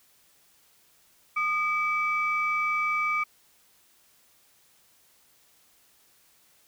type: tone pair together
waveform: sine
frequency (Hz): 1225.4 / 2300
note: D#6 / D7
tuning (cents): -27 / -37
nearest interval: major seventh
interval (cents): 1090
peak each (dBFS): -26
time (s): 1.36-3.24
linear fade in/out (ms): 10
effects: tanh soft clip ceiling -16 dBFS + white hiss -62 dBFS RMS until 6.67 s